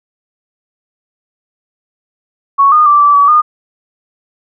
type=tone with pitch steps; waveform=sine; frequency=1111 / 1224 / 1170 / 1161 / 1141 / 1220 Hz; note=C#6 / D#6 / D6 / D6 / C#6 / D#6; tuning=+4 / -29 / -7 / -20 / +50 / -34 cents; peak=-4 dBFS; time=2.58-3.42 s; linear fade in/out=20 ms; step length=140 ms; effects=none